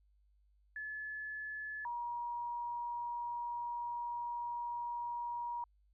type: tone pair in turn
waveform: sine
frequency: 1720 / 953.4 Hz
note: A6 / A#5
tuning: -40 / +39 cents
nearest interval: minor seventh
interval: 1021 cents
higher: first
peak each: -40 / -37 dBFS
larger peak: second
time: 0.76-1.85 / 1.85-5.64 s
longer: second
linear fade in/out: 2 ms
effects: added 50 Hz sine -67 dBFS peak until 5.93 s